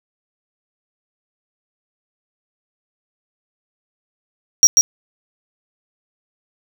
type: tone with echo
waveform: triangle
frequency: 5670 Hz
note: F8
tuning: 25 cents sharp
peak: -3 dBFS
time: 4.63-4.67 s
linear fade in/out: 0 ms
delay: 140 ms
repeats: 1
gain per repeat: -3 dB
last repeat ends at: 4.81 s
effects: none